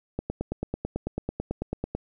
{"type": "click train", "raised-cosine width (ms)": 2, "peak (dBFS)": -15, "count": 17, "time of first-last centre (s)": [0.19, 1.95], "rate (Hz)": 9.09, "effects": []}